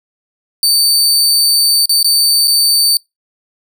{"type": "tone with dropouts", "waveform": "sawtooth", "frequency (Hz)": 4573, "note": "D8", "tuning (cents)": -47, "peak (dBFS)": -6, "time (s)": [0.63, 2.97], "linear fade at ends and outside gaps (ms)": 1, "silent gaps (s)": [[1.857, 1.894], [2.029, 2.045], [2.474, 2.479]], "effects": ["noise-tail reverb RT60 0.2 s tail -26 dB re dry"]}